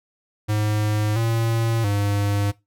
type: tone with pitch steps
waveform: square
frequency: 106 / 114.4 / 101.6 Hz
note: G#2 / A#2 / G#2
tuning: +36 / -32 / -38 cents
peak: -20 dBFS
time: 0.48-2.52 s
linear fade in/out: 20 ms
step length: 680 ms
effects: noise-tail reverb RT60 0.2 s tail -19 dB re dry